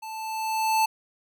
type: tone with level ramp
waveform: square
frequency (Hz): 880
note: A5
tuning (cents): 0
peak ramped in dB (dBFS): -36 to -19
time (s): 0.02-0.86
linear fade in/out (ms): 10
effects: none